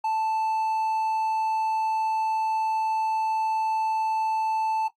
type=tone; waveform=triangle; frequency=880 Hz; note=A5; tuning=in tune; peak=-21 dBFS; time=0.04-4.88 s; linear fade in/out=5 ms; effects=noise-tail reverb RT60 0.1 s tail -18 dB re dry + AAC 48 kbps